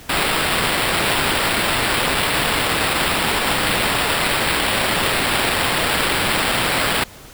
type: noise with sample-and-hold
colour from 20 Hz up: violet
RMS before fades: -19 dBFS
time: 0.09-7.04 s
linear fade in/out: 5 ms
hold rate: 6300 Hz
effects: pink hiss -41 dBFS RMS until 7.33 s